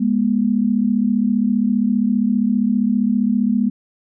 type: tone pair together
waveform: sine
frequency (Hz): 206.3 / 241.4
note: G#3 / B3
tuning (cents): -11 / -39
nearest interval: minor third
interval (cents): 272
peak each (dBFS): -17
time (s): 0-3.7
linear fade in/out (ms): 10
effects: none